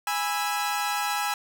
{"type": "chord", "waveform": "sawtooth", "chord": "E major", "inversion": "first", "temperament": "equal with one note detuned", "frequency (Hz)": [825.8, 987.8, 1318.5], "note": ["G#5", "B5", "E6"], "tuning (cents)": [-10, 0, 0], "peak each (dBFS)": [-24, -29, -27], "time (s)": [0.07, 1.34], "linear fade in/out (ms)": 2, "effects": []}